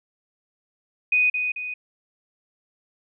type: tone with echo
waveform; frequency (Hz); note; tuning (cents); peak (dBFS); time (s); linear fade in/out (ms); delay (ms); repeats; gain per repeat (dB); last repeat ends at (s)
sine; 2489; D#7; 0; -16; 1.12-1.3; 5; 220; 2; -6; 1.74
effects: none